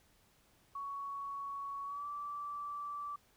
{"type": "tone with pitch glide", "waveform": "sine", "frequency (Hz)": [1117, 1162.4], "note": ["C#6", "D6"], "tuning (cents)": [13, -18], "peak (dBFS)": -39, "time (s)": [0.75, 3.16], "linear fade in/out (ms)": 5, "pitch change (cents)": 69, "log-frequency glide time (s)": [1.84, 2.06], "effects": ["pink hiss -69 dBFS RMS until 3.36 s"]}